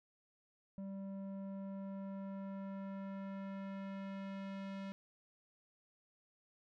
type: tone with low-pass filter sweep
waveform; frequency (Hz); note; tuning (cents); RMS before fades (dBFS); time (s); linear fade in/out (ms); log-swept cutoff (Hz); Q
square; 195; G3; -9; -45; 0.78-4.92; 0; 520 to 3500; 0.86
effects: none